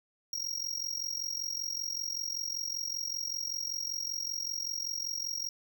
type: tone with amplitude modulation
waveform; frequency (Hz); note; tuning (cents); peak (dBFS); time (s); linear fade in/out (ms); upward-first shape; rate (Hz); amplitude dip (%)
square; 5610; F8; +7; -30; 0.33-5.49; 2; sine; 45.2; 85
effects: none